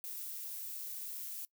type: noise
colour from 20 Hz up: violet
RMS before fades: -43 dBFS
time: 0.04-1.45 s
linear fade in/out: 0 ms
effects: noise-tail reverb RT60 0.1 s tail -22 dB re dry